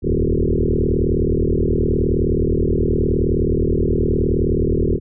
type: tone with frequency modulation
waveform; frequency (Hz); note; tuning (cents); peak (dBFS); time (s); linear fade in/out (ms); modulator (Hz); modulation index
sine; 161.4; E3; -36; -14; 0.02-5; 50; 39.1; 6.9
effects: none